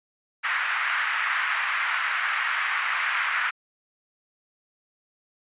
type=band-pass noise; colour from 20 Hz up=white; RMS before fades=-26 dBFS; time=0.43-3.51 s; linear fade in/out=20 ms; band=1200 to 2100 Hz; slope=24 dB/octave; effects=resampled to 8000 Hz